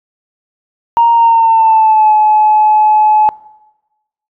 sine tone with pitch glide, 932.3 to 854.9 Hz, A#5 to G#5, 0 to +50 cents, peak -4 dBFS, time 0.97-3.29 s, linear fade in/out 0 ms, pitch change -150 cents, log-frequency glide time 1.13-2.12 s, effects noise-tail reverb RT60 1.0 s tail -21 dB re dry + tanh soft clip ceiling 0 dBFS

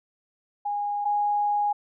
sine tone pair in turn, 821 / 825.6 Hz, G#5 / G#5, -20 / -10 cents, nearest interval unison, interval 10 cents, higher second, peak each -25 / -21 dBFS, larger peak second, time 0.65-1.05 / 1.05-1.73 s, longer second, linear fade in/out 10 ms, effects none

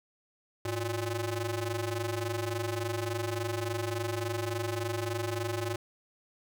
sawtooth ring-modulated tone, 232.5 Hz, A#3, 4 cents flat, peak -24 dBFS, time 0.65-5.76 s, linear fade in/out 5 ms, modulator 128 Hz, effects none

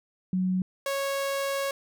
sine / sawtooth tone pair in turn, 185 / 551.8 Hz, F#3 / C#5, 0 / -8 cents, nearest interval octave + perfect fifth, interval 1892 cents, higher second, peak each -23 dBFS, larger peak neither, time 0.33-0.62 / 0.86-1.71 s, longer second, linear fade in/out 2 ms, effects none

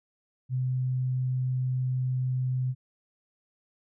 sine tone, 128.1 Hz, C3, 36 cents flat, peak -25 dBFS, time 0.49-2.75 s, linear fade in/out 50 ms, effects none

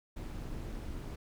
brown noise with amplitude modulation, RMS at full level -38 dBFS, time 0.16-1.16 s, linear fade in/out 10 ms, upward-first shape sine, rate 275 Hz, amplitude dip 60%, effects none

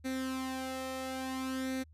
sawtooth tone with flanger, 261.6 Hz, C4, in tune, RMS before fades -37 dBFS, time 0.04-1.84 s, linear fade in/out 20 ms, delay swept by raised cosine 0.49 to 1.59 ms, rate 0.58 Hz, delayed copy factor +0.65, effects added 78 Hz sine -55 dBFS peak until 1.93 s + resampled to 32000 Hz

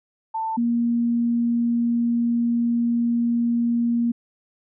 sine tone pair in turn, 890 / 235.7 Hz, A5 / A#3, +20 / +19 cents, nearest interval octave + major seventh, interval 2301 cents, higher first, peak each -23 / -18 dBFS, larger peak second, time 0.34-0.57 / 0.57-4.12 s, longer second, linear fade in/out 10 ms, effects none

